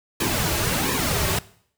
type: noise with flanger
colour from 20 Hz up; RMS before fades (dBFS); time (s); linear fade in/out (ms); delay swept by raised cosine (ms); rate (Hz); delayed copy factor
pink; -23; 0.2-1.39; 5; 1.4 to 4.1; 1.4; -0.7
effects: noise-tail reverb RT60 0.6 s tail -20 dB re dry